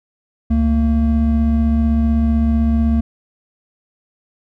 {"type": "tone pair together", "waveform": "triangle", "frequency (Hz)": [70.63, 227.7], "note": ["C#2", "A#3"], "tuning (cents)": [33, -40], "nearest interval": "octave + minor sixth", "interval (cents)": 2027, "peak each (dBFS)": -13, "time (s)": [0.5, 3.01], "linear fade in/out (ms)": 10, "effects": []}